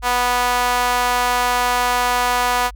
sawtooth tone with high-pass filter, 246 Hz, B3, 7 cents flat, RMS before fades -18 dBFS, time 0.02-2.71 s, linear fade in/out 50 ms, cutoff 880 Hz, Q 2.1, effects added 50 Hz sine -33 dBFS peak until 2.75 s

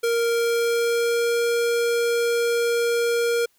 square tone with pitch glide, 466.2 to 470.3 Hz, A#4 to A#4, 0 to +15 cents, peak -20 dBFS, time 0.03-3.46 s, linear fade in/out 10 ms, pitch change +15 cents, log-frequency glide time 0.31-1.41 s, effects white hiss -64 dBFS RMS until 3.58 s

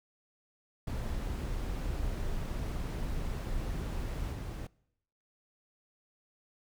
brown noise with level steps, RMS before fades -35 / -38 dBFS, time 0.87-4.67 s, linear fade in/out 5 ms, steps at 4.32 s, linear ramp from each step 10 ms, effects noise-tail reverb RT60 0.8 s tail -24 dB re dry

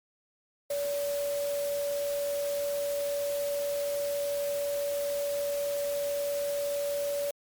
sine tone in noise, 572 Hz, D5, 46 cents flat, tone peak -28 dBFS, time 0.7-7.31 s, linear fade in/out 5 ms, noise white, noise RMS -41 dBFS, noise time 0.7-7.31 s, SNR +10 dB, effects MP3 96 kbps

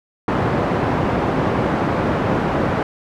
pink band-pass noise, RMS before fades -19 dBFS, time 0.28-2.83 s, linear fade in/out 2 ms, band 110 to 1200 Hz, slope 12 dB/octave, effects none

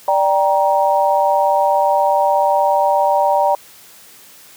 sine chord, G minor, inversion second, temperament just, 588 / 784 / 940.8 Hz, D5 / G5 / Bb5, +2 / 0 / +16 cents, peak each -16 dBFS, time 0.08-3.55 s, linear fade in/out 2 ms, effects white hiss -43 dBFS RMS until 4.56 s + high-pass 100 Hz 12 dB/octave

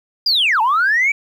sine linear two-way sweep, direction down then up, 4978 to 840 to 2327 Hz, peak -11 dBFS, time 0.26-1.12 s, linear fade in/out 5 ms, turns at 0.61 s, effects tanh soft clip ceiling -9 dBFS + 8-bit

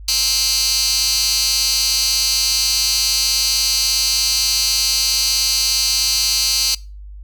15% pulse tone with high-pass filter, 263.4 Hz, C4, 12 cents sharp, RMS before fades -17 dBFS, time 0.08-6.75 s, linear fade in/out 5 ms, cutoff 4600 Hz, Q 3, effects noise-tail reverb RT60 0.3 s tail -22 dB re dry + added 50 Hz sine -32 dBFS peak until 7.23 s

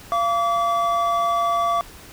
triangle tone pair together, 687.4 / 1150 Hz, F5 / D6, -28 / -37 cents, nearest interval major sixth, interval 891 cents, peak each -20 / -18 dBFS, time 0.12-1.81 s, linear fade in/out 0 ms, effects pink hiss -43 dBFS RMS until 2.12 s

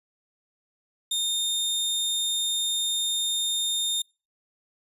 sawtooth tone, 3650 Hz, A#7, 37 cents flat, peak -21 dBFS, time 1.11-4.02 s, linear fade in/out 5 ms, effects noise-tail reverb RT60 0.3 s tail -26 dB re dry + resampled to 32000 Hz

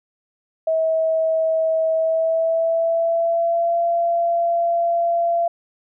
sine tone with pitch glide, 644 to 682.3 Hz, E5 to F5, -41 to -41 cents, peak -16 dBFS, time 0.67-5.48 s, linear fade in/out 5 ms, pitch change +100 cents, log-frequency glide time 1.93-3.8 s, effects none

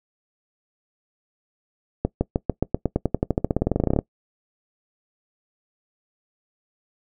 accelerating click train, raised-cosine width 2 ms, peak -6 dBFS, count 27, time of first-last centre 2.05-3.989 s, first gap 160 ms, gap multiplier 0.93, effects noise-tail reverb RT60 0.1 s tail -21 dB re dry

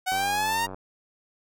sawtooth exponential sweep, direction up, 740 to 940 Hz, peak -20 dBFS, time 0.06-0.67 s, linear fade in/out 20 ms
click train, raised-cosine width 1 ms, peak -24 dBFS, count 60, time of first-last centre 0.12-0.745 s, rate 94.4 Hz
effects none

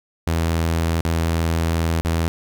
sawtooth tone with dropouts, 82.41 Hz, E2, in tune, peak -14 dBFS, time 0.27-2.28 s, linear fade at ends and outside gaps 0 ms, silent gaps 1.009-1.051 / 2.01-2.049 s, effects none

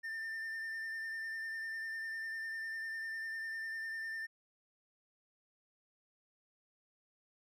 triangle tone with vibrato, 1796 Hz, A6, 35 cents sharp, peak -37 dBFS, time 0.03-4.27 s, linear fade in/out 20 ms, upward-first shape sine, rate 10 Hz, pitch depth 20 cents each way, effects none

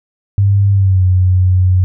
sine tone with pitch glide, 99.7 to 91.95 Hz, G2 to F#2, +30 to -10 cents, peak -7 dBFS, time 0.38-1.84 s, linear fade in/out 0 ms, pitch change -140 cents, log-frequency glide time 0.71-1.04 s, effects none

